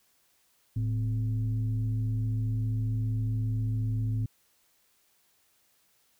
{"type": "tone with frequency modulation", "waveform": "sine", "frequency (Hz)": 110.3, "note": "A2", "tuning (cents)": 5, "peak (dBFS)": -26, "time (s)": [0.76, 4.26], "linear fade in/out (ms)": 5, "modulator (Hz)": 148, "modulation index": 0.42, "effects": ["white hiss -68 dBFS RMS until 6.19 s"]}